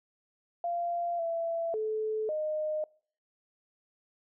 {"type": "tone with pitch steps", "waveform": "sine", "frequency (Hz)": [691, 668, 434, 615], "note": ["F5", "E5", "A4", "D#5"], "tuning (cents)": [-19, 23, -24, -20], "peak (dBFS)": -29, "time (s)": [0.64, 2.84], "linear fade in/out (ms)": 2, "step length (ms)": 550, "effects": ["noise-tail reverb RT60 0.5 s tail -25 dB re dry"]}